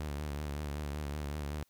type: tone with vibrato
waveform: sawtooth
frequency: 73.42 Hz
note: D2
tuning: in tune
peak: -32 dBFS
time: 0-1.63 s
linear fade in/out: 0 ms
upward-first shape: triangle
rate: 5.3 Hz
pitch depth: 77 cents each way
effects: white hiss -73 dBFS RMS until 1.69 s